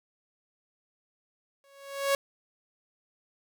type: tone with exponential growth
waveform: sawtooth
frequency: 554.4 Hz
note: C#5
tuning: in tune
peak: -17 dBFS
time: 1.64-2.15 s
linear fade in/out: 1 ms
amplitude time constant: 110 ms
effects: none